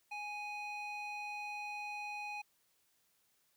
square tone with band-pass filter, 830.6 Hz, G#5, in tune, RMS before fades -43 dBFS, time 0.11-2.42 s, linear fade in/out 10 ms, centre 1900 Hz, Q 9.1, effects white hiss -75 dBFS RMS until 3.56 s

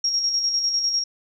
sine tone with tremolo, 5588 Hz, F8, in tune, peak -18 dBFS, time 0.04-1.04 s, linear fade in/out 5 ms, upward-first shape square, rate 10 Hz, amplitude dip 40%, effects none

